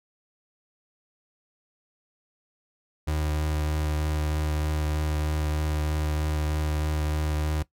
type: tone with vibrato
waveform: 35% pulse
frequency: 76.3 Hz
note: D#2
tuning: 33 cents flat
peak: -23 dBFS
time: 3.07-7.63 s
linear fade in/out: 10 ms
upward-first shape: triangle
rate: 3.2 Hz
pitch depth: 13 cents each way
effects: noise-tail reverb RT60 0.1 s tail -18 dB re dry